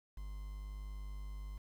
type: tone with quantisation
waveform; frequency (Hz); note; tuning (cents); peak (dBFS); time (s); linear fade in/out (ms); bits
triangle; 50.5; G#1; -48; -40; 0.17-1.58; 5; 10
effects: none